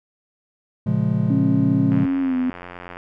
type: chord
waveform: triangle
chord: Bb minor seventh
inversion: none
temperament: just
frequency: 116.54 / 139.85 / 174.81 / 209.8 Hz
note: Bb2 / Db3 / F3 / Ab3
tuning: 0 / +16 / +2 / +18 cents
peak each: -21 dBFS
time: 0.86-2.06 s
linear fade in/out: 10 ms
type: tone with pitch glide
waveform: sine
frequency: 272.6 to 254.3 Hz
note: C#4 to C4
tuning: -29 to -49 cents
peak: -18 dBFS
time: 1.3-2.5 s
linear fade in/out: 2 ms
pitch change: -120 cents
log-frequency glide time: 2.21-2.37 s
type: click train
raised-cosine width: 0.5 ms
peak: -20 dBFS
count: 94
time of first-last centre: 1.92-2.97 s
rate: 88.6 Hz
effects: none